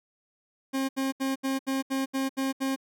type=tone bursts; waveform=40% pulse; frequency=268.1 Hz; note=C4; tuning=42 cents sharp; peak=-25 dBFS; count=9; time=0.73-2.762 s; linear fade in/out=20 ms; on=160 ms; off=74 ms; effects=none